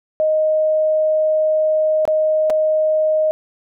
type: tone with dropouts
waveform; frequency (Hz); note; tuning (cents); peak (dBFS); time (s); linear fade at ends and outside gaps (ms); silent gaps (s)
sine; 622.3; D#5; 0; -13; 0.2-3.31; 0; 2.053-2.077 / 2.499-2.503
effects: none